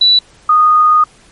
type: tone pair in turn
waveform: sine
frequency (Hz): 3951 / 1235.2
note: B7 / D#6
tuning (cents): 0 / -13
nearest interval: octave + minor sixth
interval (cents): 2013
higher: first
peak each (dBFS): -5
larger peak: neither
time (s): 0.01-0.19 / 0.49-1.04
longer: second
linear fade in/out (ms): 5
effects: pink hiss -45 dBFS RMS until 1.31 s + MP3 48 kbps